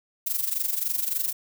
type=noise with amplitude modulation; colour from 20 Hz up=violet; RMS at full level=-24 dBFS; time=0.26-1.33 s; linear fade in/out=10 ms; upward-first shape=sine; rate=23.5 Hz; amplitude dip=75%; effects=none